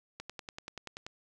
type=click train; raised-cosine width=0.2 ms; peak=-24 dBFS; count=10; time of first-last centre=0.2-1.065 s; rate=10.4 Hz; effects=none